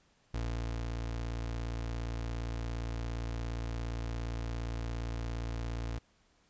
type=tone with ADSR envelope; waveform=30% pulse; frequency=57.3 Hz; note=A#1; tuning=29 cents flat; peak=-30 dBFS; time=0.34-5.99 s; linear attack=4 ms; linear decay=520 ms; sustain=-2 dB; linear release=13 ms; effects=pink hiss -69 dBFS RMS until 6.49 s + resampled to 16000 Hz